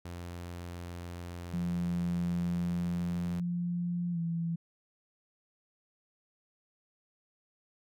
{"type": "tone", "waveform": "sawtooth", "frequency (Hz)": 87.1, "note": "F2", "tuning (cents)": -4, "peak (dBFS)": -36, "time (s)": [0.05, 3.4], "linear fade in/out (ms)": 5}
{"type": "tone with pitch glide", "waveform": "sine", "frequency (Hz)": [174.61, 167.4], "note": ["F3", "E3"], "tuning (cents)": [0, 27], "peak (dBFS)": -30, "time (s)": [1.53, 4.56], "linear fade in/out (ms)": 10, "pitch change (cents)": -73, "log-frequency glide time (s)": [4.12, 4.18]}
{"effects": []}